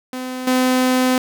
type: tone with level steps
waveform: sawtooth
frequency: 255.3 Hz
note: C4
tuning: 42 cents flat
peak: -21 / -10 dBFS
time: 0.13-1.18 s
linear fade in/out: 2 ms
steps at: 0.47 s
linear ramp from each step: 5 ms
effects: none